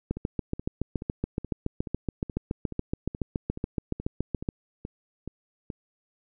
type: two click trains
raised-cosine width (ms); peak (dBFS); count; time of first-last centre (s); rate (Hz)
3; -22 / -14; 14 / 32; 0.17-5.702 / 0.11-4.489; 2.35 / 7.08
effects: none